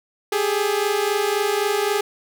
sawtooth tone pair together, 400 / 423.8 Hz, G4 / G#4, +35 / +35 cents, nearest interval minor second, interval 100 cents, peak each -18 dBFS, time 0.32-2.01 s, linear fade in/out 5 ms, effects none

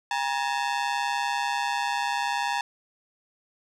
sawtooth ring-modulated tone, 880 Hz, A5, in tune, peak -18 dBFS, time 0.11-2.61 s, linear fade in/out 0 ms, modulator 70.2 Hz, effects low-pass 6000 Hz 12 dB/octave + 10-bit

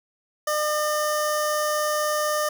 15% pulse tone with notch filter, 604 Hz, D5, 48 cents sharp, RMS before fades -24 dBFS, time 0.47-2.49 s, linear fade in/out 5 ms, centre 2400 Hz, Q 1.3, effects none

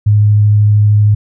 sine tone with vibrato, 104.7 Hz, G#2, 15 cents sharp, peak -5 dBFS, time 0.06-1.15 s, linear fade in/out 10 ms, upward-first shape sine, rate 13 Hz, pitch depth 8 cents each way, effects none

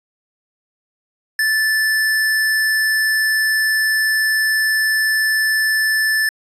square tone, 1753 Hz, A6, 7 cents flat, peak -15 dBFS, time 1.39-6.29 s, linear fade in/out 2 ms, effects resampled to 32000 Hz

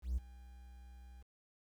triangle tone with ADSR envelope, 62.1 Hz, B1, 10 cents sharp, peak -28 dBFS, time 0.02-1.23 s, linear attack 150 ms, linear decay 17 ms, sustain -22 dB, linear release 12 ms, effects tanh soft clip ceiling -27 dBFS + 11-bit

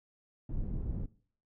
pink low-pass noise, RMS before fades -35 dBFS, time 0.49-1.06 s, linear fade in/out 5 ms, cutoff 190 Hz, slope 12 dB/octave, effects noise-tail reverb RT60 0.5 s tail -20 dB re dry

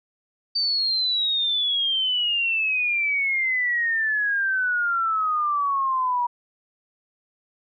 sine exponential sweep, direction down, 4620 to 957 Hz, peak -20 dBFS, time 0.55-6.27 s, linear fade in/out 10 ms, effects none

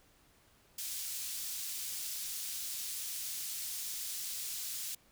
pink high-pass noise, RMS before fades -40 dBFS, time 0.78-4.95 s, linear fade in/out 5 ms, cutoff 5100 Hz, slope 12 dB/octave, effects pink hiss -66 dBFS RMS until 5.11 s

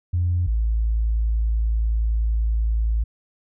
sine tone pair in turn, 87.7 / 55.25 Hz, F2 / A1, +8 / +8 cents, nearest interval minor sixth, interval 800 cents, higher first, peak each -17 / -17 dBFS, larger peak neither, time 0.13-0.47 / 0.47-3.04 s, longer second, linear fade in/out 10 ms, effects tanh soft clip ceiling -13 dBFS

